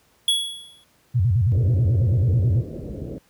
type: tone with exponential decay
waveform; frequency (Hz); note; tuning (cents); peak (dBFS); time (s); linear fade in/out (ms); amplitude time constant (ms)
square; 3364; G#7; +22; -15; 0.28-0.84; 2; 120
type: tone with vibrato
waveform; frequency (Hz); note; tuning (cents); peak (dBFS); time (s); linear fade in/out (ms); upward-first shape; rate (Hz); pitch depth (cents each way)
sine; 105.5; G#2; +28; -15; 1.14-2.62; 20; square; 9.2; 250
type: low-pass noise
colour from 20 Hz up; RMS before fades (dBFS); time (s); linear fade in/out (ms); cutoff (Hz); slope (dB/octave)
pink; -31; 1.52-3.18; 0; 560; 48
effects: pink hiss -60 dBFS RMS until 3.29 s + high-pass 60 Hz 12 dB/octave